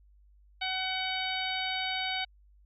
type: harmonic tone with a mistuned harmonic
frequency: 752 Hz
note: F#5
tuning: 28 cents sharp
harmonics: 1 / 2 / 3 / 4 / 5 / 6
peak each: -36 / -39 / -36 / -37 / -37 / -42 dBFS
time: 0.61-2.25 s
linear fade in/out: 10 ms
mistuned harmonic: 6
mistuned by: -18 cents
effects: added 50 Hz sine -57 dBFS peak until 2.65 s